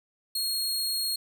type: tone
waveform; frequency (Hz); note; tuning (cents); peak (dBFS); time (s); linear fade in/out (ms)
sawtooth; 4282; C8; +39; -24; 0.35-1.16; 5
effects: none